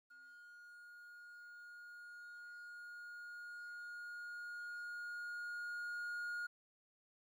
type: tone with level ramp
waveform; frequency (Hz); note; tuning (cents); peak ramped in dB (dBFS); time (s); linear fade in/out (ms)
triangle; 1431; F6; +42; -55 to -38; 0.1-6.47; 10
effects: 13-bit